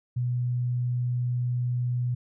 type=tone; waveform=sine; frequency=123.1 Hz; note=B2; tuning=5 cents flat; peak=-24 dBFS; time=0.16-2.15 s; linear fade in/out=10 ms; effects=none